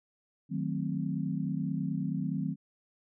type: chord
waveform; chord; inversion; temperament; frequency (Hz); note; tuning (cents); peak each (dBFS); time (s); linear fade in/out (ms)
sine; D# diminished seventh; none; equal; 155.56 / 185 / 220 / 261.6; D#3 / F#3 / A3 / C4; 0 / 0 / 0 / 0; -34 / -34 / -38 / -36; 0.49-2.56; 50
effects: none